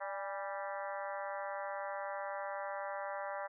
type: harmonic tone with a mistuned harmonic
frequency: 196 Hz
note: G3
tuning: in tune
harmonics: 3 / 4 / 5 / 6 / 7 / 8 / 9 / 10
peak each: -42 / -44 / -46 / -48 / -49 / -50 / -51 / -52 dBFS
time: 0-3.48 s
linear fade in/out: 20 ms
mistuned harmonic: 4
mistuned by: +52 cents
effects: none